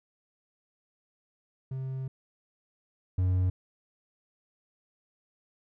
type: tone pair in turn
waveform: triangle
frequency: 132 / 91.86 Hz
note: C3 / F#2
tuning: +16 / -12 cents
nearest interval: tritone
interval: 628 cents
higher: first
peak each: -30 / -21 dBFS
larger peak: second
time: 1.71-2.08 / 3.18-3.5 s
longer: first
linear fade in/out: 5 ms
effects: none